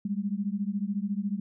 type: beating tone pair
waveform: sine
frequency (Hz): 196 / 210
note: G3 / G#3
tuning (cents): 0 / +19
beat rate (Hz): 14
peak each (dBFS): -30 / -31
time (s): 0.05-1.4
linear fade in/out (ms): 5
effects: none